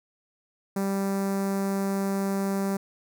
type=tone with notch filter; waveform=sawtooth; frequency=196 Hz; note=G3; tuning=in tune; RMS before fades=-27 dBFS; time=0.76-2.77 s; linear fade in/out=5 ms; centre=3100 Hz; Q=0.53; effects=none